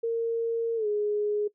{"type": "tone with pitch glide", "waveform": "sine", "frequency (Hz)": [460, 417], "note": ["A#4", "G#4"], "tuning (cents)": [-23, 7], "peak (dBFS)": -24, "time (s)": [0.03, 1.48], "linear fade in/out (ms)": 10, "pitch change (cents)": -170, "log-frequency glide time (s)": [0.76, 0.87], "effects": ["noise-tail reverb RT60 0.1 s tail -19 dB re dry"]}